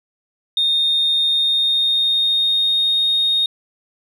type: tone with pitch glide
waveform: sine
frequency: 3673 to 3709 Hz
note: A#7 to A#7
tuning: -26 to -9 cents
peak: -13 dBFS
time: 0.57-3.46 s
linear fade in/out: 2 ms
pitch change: +17 cents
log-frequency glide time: 1.21-3.06 s
effects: tanh soft clip ceiling -10 dBFS